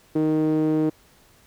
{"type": "tone with band-pass filter", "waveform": "sawtooth", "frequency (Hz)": 155.56, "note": "D#3", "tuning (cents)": 0, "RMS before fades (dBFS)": -21, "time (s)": [0.15, 0.9], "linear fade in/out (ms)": 10, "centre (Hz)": 360, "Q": 5.1, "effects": ["pink hiss -56 dBFS RMS until 1.46 s"]}